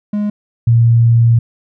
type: tone pair in turn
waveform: triangle / sine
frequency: 207.7 / 116.57 Hz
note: G#3 / A#2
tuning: 0 / 0 cents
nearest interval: minor seventh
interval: 1000 cents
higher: first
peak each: -12 / -6 dBFS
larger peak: second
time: 0.13-0.3 / 0.67-1.39 s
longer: second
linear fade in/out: 5 ms
effects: none